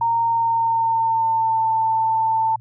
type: tone with pitch glide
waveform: sine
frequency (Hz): 924 to 891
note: A#5 to A5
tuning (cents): -16 to +22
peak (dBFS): -16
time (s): 0.01-2.56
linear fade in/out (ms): 5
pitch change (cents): -62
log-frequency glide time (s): 0.19-1.7
effects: added 117 Hz sine -40 dBFS peak until 2.6 s